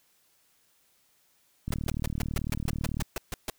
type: click train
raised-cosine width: 5 ms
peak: -20 dBFS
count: 52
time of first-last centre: 1.68-3.022 s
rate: 38 Hz
type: noise bursts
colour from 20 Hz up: pink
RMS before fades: -32 dBFS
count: 12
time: 1.72-3.5 s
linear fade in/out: 2 ms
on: 20 ms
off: 140 ms
effects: white hiss -67 dBFS RMS until 3.58 s